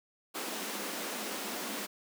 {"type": "high-pass noise", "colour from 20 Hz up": "pink", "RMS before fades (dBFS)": -38, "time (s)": [0.34, 1.87], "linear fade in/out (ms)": 20, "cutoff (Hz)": 190, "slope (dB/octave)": 96, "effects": []}